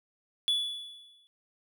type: tone with exponential decay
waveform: triangle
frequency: 3429 Hz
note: A7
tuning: 45 cents flat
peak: -21 dBFS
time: 0.48-1.27 s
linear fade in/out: 0 ms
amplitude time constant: 170 ms
effects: none